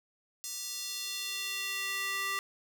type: tone with high-pass filter sweep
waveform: square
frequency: 392 Hz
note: G4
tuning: in tune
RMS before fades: -36 dBFS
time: 0.44-2.39 s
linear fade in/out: 0 ms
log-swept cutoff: 6100 to 1500 Hz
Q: 1.6
effects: 9-bit